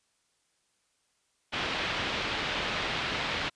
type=low-pass noise; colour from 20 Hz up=white; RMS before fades=-32 dBFS; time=1.52-3.5 s; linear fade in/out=20 ms; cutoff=3600 Hz; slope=24 dB/octave; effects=white hiss -73 dBFS RMS until 3.55 s + resampled to 22050 Hz